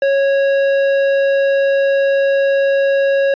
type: tone with tanh clipping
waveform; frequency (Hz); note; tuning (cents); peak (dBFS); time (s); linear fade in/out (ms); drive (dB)
sine; 551; C#5; -11; -13; 0.02-3.34; 2; 12
effects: resampled to 11025 Hz